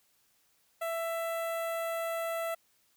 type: tone with notch filter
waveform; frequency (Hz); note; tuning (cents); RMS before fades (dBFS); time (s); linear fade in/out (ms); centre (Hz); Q
sawtooth; 664; E5; +12; -34; 0.81-2.55; 10; 5100; 0.63
effects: white hiss -70 dBFS RMS until 2.96 s